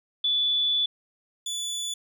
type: tone pair in turn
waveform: sine / 25% pulse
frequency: 3462 / 3462 Hz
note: A7 / A7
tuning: -29 / -29 cents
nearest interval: unison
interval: 0 cents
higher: neither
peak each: -21 / -25 dBFS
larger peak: first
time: 0.24-0.86 / 1.46-1.94 s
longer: first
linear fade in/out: 5 ms
effects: none